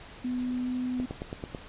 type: tone with pitch glide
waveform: sine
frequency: 249.8 to 251.4 Hz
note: B3 to B3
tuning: +20 to +31 cents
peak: -28 dBFS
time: 0.24-1.06 s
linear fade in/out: 10 ms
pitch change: +11 cents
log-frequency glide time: 0.62-0.67 s
type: click train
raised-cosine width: 2 ms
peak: -21 dBFS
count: 6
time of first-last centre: 1-1.548 s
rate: 9.12 Hz
effects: pink hiss -47 dBFS RMS until 1.68 s + resampled to 8000 Hz